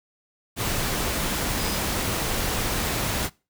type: tone in noise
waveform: sine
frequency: 4978 Hz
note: D#8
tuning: in tune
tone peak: -35 dBFS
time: 1.56-1.8 s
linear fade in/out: 50 ms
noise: pink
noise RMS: -26 dBFS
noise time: 0.56-3.3 s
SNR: -12 dB
effects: noise-tail reverb RT60 0.3 s tail -23 dB re dry